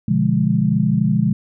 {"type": "chord", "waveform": "sine", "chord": "B diminished seventh", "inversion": "none", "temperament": "equal", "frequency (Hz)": [123.47, 146.83, 174.61, 207.7], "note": ["B2", "D3", "F3", "Ab3"], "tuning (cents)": [0, 0, 0, 0], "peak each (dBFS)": [-21, -20, -19, -18], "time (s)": [0.08, 1.33], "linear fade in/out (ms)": 5, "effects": []}